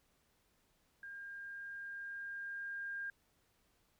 sine tone with level ramp, 1607 Hz, G6, 43 cents sharp, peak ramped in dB -46 to -39 dBFS, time 1.03-3.1 s, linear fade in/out 2 ms, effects pink hiss -75 dBFS RMS until 3.99 s

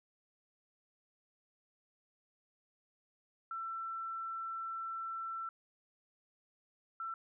sine tone bursts at uneven times, 1340 Hz, E6, 28 cents sharp, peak -38 dBFS, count 2, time 3.51-5.49 / 7-7.14 s, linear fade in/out 2 ms, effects none

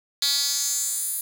10% pulse tone with high-pass filter sweep, 281.2 Hz, C#4, 25 cents sharp, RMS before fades -25 dBFS, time 0.22-1.21 s, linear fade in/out 2 ms, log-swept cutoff 4000 to 11000 Hz, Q 2.7, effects none

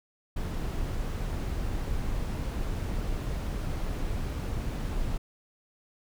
brown noise, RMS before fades -31 dBFS, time 0.36-5.18 s, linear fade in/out 10 ms, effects none

